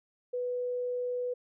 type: tone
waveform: sine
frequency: 493.9 Hz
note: B4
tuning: in tune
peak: -30 dBFS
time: 0.33-1.34 s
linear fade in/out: 10 ms
effects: none